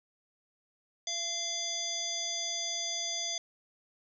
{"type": "harmonic tone with a mistuned harmonic", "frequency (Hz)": 688, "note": "F5", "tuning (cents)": -26, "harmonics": [1, 3, 5, 7, 9, 10], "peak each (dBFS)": [-44, -45, -37, -39, -36, -46], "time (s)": [1.07, 3.38], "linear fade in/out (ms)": 2, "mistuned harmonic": 1, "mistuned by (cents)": -21, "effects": []}